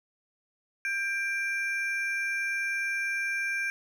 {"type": "ring-modulated tone", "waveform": "triangle", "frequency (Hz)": 1975.5, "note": "B6", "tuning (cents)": 0, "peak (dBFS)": -23, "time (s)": [0.85, 3.7], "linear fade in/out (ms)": 0, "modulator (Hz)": 383, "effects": []}